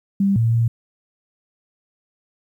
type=tone with pitch steps; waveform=sine; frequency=197.3 / 114.5 / 115.9 Hz; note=G3 / A#2 / A#2; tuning=+11 / -31 / -10 cents; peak=-14 dBFS; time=0.2-0.68 s; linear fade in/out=5 ms; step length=160 ms; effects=9-bit